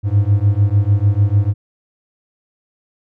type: beating tone pair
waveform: triangle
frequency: 98.6 / 105.3 Hz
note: G2 / G#2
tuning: +11 / +24 cents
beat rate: 6.7 Hz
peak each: -12 dBFS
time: 0.03-1.54 s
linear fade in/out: 50 ms
effects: none